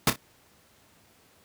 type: noise with echo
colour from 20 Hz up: pink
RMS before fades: -20 dBFS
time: 0.07-0.1 s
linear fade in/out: 2 ms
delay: 30 ms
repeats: 2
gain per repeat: -11 dB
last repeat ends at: 0.16 s
effects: pink hiss -60 dBFS RMS until 1.44 s + high-pass 80 Hz 12 dB/octave